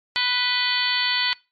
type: harmonic tone with a mistuned harmonic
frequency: 494.1 Hz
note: B4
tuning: 1 cent sharp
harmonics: 2 / 3 / 4 / 5 / 6 / 7 / 8 / 9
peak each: -31 / -30 / -26 / -29 / -27 / -28 / -30 / -25 dBFS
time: 0.16-1.33 s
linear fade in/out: 0 ms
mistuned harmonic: 6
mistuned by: +55 cents
effects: noise-tail reverb RT60 0.3 s tail -24 dB re dry + MP3 48 kbps